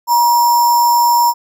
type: tone with sample-and-hold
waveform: sine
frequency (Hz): 954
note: A#5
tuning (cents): +40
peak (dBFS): -8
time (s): 0.07-1.34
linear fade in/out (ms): 50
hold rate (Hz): 6300
effects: none